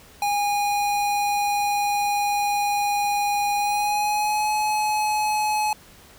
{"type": "tone with pitch glide", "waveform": "square", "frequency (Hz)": [819, 849.8], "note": ["G#5", "G#5"], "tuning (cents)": [-24, 40], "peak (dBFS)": -21, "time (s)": [0.22, 5.73], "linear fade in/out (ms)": 2, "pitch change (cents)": 64, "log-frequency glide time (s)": [3.56, 4.51], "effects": ["pink hiss -49 dBFS RMS until 6.18 s"]}